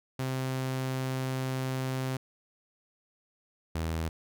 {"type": "tone pair in turn", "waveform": "sawtooth", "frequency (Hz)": [130.8, 81.06], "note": ["C3", "E2"], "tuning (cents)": [0, -29], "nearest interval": "minor sixth", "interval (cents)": 829, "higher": "first", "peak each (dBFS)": -26, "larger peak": "neither", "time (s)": [[0.19, 2.17], [3.75, 4.09]], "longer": "first", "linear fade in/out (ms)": 5, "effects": []}